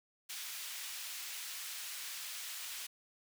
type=high-pass noise; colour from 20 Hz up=pink; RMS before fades=-44 dBFS; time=0.29-2.87 s; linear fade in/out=10 ms; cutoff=2300 Hz; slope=12 dB/octave; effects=none